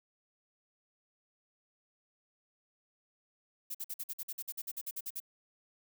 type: noise bursts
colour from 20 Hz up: violet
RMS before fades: -39 dBFS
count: 16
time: 3.7-5.202 s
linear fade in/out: 10 ms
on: 47 ms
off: 50 ms
effects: none